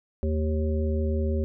harmonic tone with a mistuned harmonic, 77.78 Hz, D#2, in tune, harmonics 1 / 3 / 5 / 7, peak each -24 / -31 / -32 / -35 dBFS, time 0.23-1.44 s, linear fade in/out 0 ms, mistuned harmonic 3, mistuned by -44 cents, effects none

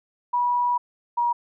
sine tone pair in turn, 973 / 954.6 Hz, B5 / A#5, -26 / +41 cents, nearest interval unison, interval 33 cents, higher first, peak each -19 dBFS, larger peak neither, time 0.33-0.78 / 1.17-1.33 s, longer first, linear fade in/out 10 ms, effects none

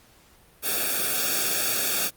white noise with comb filter, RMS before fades -25 dBFS, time 0.62-2.11 s, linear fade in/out 50 ms, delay 0.99 ms, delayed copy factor -0.9, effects pink hiss -56 dBFS RMS until 2.16 s + Opus 48 kbps

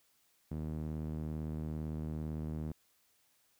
sawtooth tone with band-pass filter, 77.78 Hz, D#2, in tune, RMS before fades -39 dBFS, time 0.51-2.72 s, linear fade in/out 5 ms, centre 190 Hz, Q 1.1, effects white hiss -72 dBFS RMS until 3.59 s

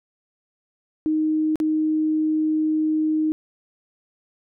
sine tone with dropouts, 311.1 Hz, D#4, in tune, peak -18 dBFS, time 1.06-3.32 s, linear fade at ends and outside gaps 0 ms, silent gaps 1.557-1.601 s, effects none

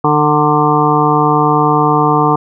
harmonic tone with a mistuned harmonic, 150 Hz, D3, 37 cents sharp, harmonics 1 / 2 / 3 / 5 / 6 / 7 / 8, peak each -16 / -16 / -16 / -16 / -16 / -16 / -16 dBFS, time 0.04-2.36 s, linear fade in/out 5 ms, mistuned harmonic 8, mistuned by -30 cents, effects none

